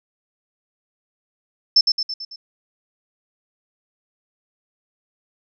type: tone with echo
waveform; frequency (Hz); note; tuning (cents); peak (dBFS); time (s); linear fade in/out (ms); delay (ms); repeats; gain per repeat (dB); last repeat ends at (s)
sine; 5290; E8; +5; -9; 1.76-1.81; 5; 110; 5; -5; 2.36
effects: none